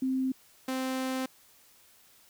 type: tone pair in turn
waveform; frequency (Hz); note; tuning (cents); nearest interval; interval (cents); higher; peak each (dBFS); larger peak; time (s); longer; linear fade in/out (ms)
sine / sawtooth; 261.6 / 260.6; C4 / C4; 0 / -7; unison; 7; first; -26; neither; 0.02-0.32 / 0.68-1.26; second; 5
effects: white hiss -60 dBFS RMS until 2.29 s